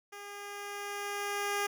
10% pulse tone with level ramp, 406.4 Hz, G#4, 38 cents flat, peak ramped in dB -36 to -21 dBFS, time 0.12-1.67 s, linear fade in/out 10 ms, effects none

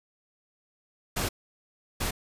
pink noise bursts at uneven times, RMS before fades -29 dBFS, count 2, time 1.16-1.29 / 2-2.11 s, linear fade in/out 10 ms, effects resampled to 32000 Hz

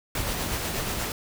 pink noise with tremolo, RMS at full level -28 dBFS, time 0.15-1.12 s, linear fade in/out 2 ms, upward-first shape sine, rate 8.3 Hz, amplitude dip 30%, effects none

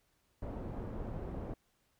pink low-pass noise, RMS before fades -41 dBFS, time 0.42-1.54 s, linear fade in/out 5 ms, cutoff 620 Hz, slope 12 dB/octave, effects pink hiss -75 dBFS RMS until 1.99 s

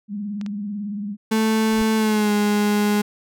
sine tone with vibrato, 204.8 Hz, G#3, 24 cents flat, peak -25 dBFS, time 0.08-1.17 s, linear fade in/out 50 ms, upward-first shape sine, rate 18 Hz, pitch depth 67 cents each way
clicks, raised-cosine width 0.2 ms, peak -21 dBFS, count 2, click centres 0.413 / 0.463 s
35% pulse tone with pitch glide, 220 to 207.7 Hz, A3 to G#3, 0 to 0 cents, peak -15 dBFS, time 1.31-3.02 s, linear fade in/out 10 ms, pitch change -100 cents, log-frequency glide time 1.96-2.32 s
brown noise with exponential growth, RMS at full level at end -31 dBFS, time 1.62-1.82 s, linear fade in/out 2 ms, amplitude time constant 42 ms
effects none

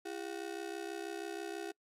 35% pulse ring-modulated tone, 370 Hz, F#4, in tune, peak -35 dBFS, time 0.05-1.72 s, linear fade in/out 10 ms, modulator 33.1 Hz, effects noise-tail reverb RT60 0.1 s tail -25 dB re dry + low-pass 12000 Hz 12 dB/octave

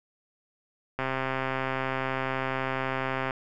click train, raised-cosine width 0.5 ms, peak -14 dBFS, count 307, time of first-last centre 0.99-3.308 s, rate 132 Hz, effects none

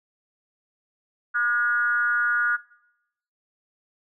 sine tone with frequency modulation, 1441 Hz, F#6, 46 cents flat, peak -20 dBFS, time 1.34-2.57 s, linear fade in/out 20 ms, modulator 229 Hz, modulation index 0.64, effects noise-tail reverb RT60 0.8 s tail -20 dB re dry

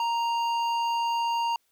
triangle tone with hard clipping, 932.3 Hz, A#5, in tune, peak -26 dBFS, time 0-1.56 s, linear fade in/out 2 ms, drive 14 dB, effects white hiss -71 dBFS RMS until 1.71 s

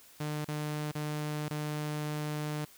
sawtooth tone with dropouts, 150.5 Hz, D3, 43 cents sharp, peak -29 dBFS, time 0.2-2.65 s, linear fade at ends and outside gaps 5 ms, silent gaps 0.447-0.483 / 0.916-0.951 / 1.485-1.506 s, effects white hiss -57 dBFS RMS until 2.77 s

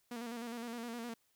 sawtooth tone with vibrato, 234.9 Hz, A#3, 13 cents sharp, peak -37 dBFS, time 0.11-1.14 s, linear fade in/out 5 ms, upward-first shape square, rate 9.7 Hz, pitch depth 48 cents each way, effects white hiss -75 dBFS RMS until 1.35 s

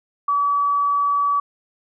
sine tone, 1144 Hz, D6, 46 cents flat, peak -16 dBFS, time 0.28-1.4 s, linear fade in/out 5 ms, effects none

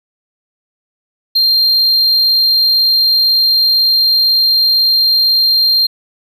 triangle tone, 4186 Hz, C8, in tune, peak -7 dBFS, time 1.35-5.87 s, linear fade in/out 10 ms, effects none

